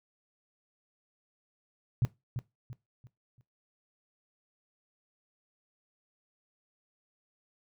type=tone with echo; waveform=sine; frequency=123.47 Hz; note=B2; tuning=in tune; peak=-22 dBFS; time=2.02-2.05 s; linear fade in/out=0 ms; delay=340 ms; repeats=4; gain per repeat=-9 dB; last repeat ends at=3.41 s; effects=noise-tail reverb RT60 0.2 s tail -18 dB re dry